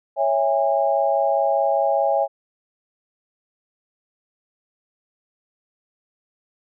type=chord; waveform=sine; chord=C# minor; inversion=none; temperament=equal with one note detuned; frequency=554.4 / 659.3 / 816.3 Hz; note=C#5 / E5 / G#5; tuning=0 / 0 / -30 cents; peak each=-21 dBFS; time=0.16-2.28 s; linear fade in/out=50 ms; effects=none